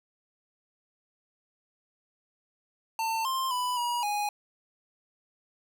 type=tone with pitch steps; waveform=square; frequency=897 / 1052 / 993 / 961 / 828 Hz; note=A5 / C6 / B5 / B5 / G#5; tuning=+33 / +9 / +9 / -48 / -5 cents; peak=-28 dBFS; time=2.99-4.29 s; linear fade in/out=2 ms; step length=260 ms; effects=none